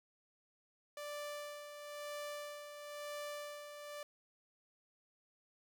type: tone with tremolo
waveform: sawtooth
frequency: 587.3 Hz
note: D5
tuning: in tune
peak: -38 dBFS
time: 0.97-4.03 s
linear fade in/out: 2 ms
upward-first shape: sine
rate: 1 Hz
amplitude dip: 55%
effects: none